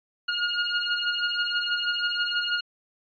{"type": "beating tone pair", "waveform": "20% pulse", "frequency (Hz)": [1427, 1433.2], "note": ["F6", "F6"], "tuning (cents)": [37, 44], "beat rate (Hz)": 6.2, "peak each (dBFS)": [-21, -24], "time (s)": [0.28, 2.61], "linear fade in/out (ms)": 10, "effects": ["resampled to 11025 Hz"]}